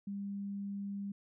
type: tone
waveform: sine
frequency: 200 Hz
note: G3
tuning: 35 cents sharp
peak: -37 dBFS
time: 0.07-1.12 s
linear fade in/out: 5 ms
effects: none